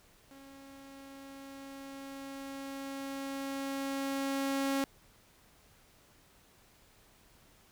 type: tone with level ramp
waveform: sawtooth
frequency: 273.5 Hz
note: C#4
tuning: 23 cents flat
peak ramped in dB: -48 to -25 dBFS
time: 0.31-4.84 s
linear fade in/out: 0 ms
effects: pink hiss -63 dBFS RMS until 7.71 s